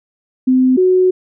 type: tone pair in turn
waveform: sine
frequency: 257.1 / 369 Hz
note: C4 / F#4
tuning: -30 / -5 cents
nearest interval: tritone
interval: 625 cents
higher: second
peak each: -8 dBFS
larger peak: neither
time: 0.47-0.77 / 0.77-1.11 s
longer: second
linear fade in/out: 10 ms
effects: none